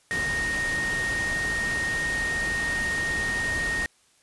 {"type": "tone in noise", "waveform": "sine", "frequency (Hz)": 1856, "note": "A#6", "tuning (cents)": -8, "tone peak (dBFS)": -25, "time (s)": [0.11, 3.86], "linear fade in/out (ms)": 0, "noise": "pink", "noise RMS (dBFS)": -33, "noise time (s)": [0.11, 3.86], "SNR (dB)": 5, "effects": ["white hiss -62 dBFS RMS until 4.22 s", "resampled to 24000 Hz"]}